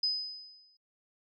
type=tone with exponential decay; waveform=sine; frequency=5020 Hz; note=D#8; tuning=15 cents sharp; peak=-25 dBFS; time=0.03-0.77 s; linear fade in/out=5 ms; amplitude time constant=160 ms; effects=noise-tail reverb RT60 0.4 s tail -23 dB re dry